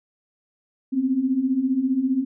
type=beating tone pair; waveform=sine; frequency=250.3 / 265.3 Hz; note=B3 / C4; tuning=+23 / +24 cents; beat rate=15 Hz; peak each=-25 / -20 dBFS; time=0.92-2.25 s; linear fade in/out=20 ms; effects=none